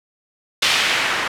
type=noise with low-pass filter sweep; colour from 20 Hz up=blue; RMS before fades=-19 dBFS; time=0.62-1.28 s; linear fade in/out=5 ms; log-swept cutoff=3300 to 1600 Hz; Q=1.2; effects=none